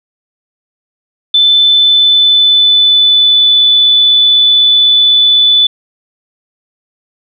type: tone with pitch glide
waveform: sine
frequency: 3520 to 3484 Hz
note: A7 to A7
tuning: 0 to -18 cents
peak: -4 dBFS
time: 1.34-5.67 s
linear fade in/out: 5 ms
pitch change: -18 cents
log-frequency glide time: 1.61-3.61 s
effects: none